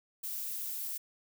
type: noise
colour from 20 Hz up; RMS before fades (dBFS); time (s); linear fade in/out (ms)
violet; -38; 0.23-0.98; 10
effects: none